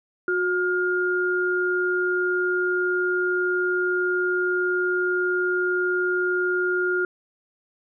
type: tone pair together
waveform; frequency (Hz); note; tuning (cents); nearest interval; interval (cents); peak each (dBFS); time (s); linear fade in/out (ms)
sine; 363.3 / 1415; F#4 / F6; -32 / +22; 2 octaves; 2354; -23 / -23; 0.28-7.05; 2
effects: none